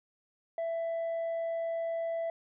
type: tone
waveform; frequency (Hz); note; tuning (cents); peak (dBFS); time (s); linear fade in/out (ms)
sine; 664; E5; +12; -28; 0.58-2.3; 2
effects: tanh soft clip ceiling -30 dBFS